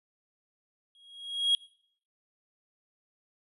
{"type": "tone with exponential growth", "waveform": "triangle", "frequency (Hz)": 3290, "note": "G#7", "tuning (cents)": -17, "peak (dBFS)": -18, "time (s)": [0.95, 1.55], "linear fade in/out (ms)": 1, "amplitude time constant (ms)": 130, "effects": ["noise-tail reverb RT60 0.6 s tail -22 dB re dry", "resampled to 32000 Hz"]}